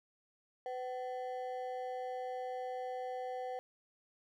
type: ring-modulated tone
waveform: triangle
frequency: 632 Hz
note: D#5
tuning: 27 cents sharp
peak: -33 dBFS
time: 0.66-3.59 s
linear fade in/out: 0 ms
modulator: 128 Hz
effects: none